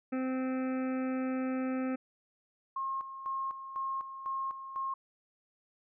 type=harmonic tone; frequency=259.4 Hz; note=C4; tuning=15 cents flat; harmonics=1 / 2 / 3 / 5 / 6 / 7 / 8 / 9 / 10; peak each=-31 / -39 / -47 / -45 / -52 / -53 / -55 / -53 / -55 dBFS; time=0.12-1.96 s; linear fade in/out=10 ms
type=tone with tremolo; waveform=sine; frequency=1074 Hz; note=C6; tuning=45 cents sharp; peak=-32 dBFS; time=2.76-4.94 s; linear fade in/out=5 ms; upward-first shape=square; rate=2 Hz; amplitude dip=65%
effects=none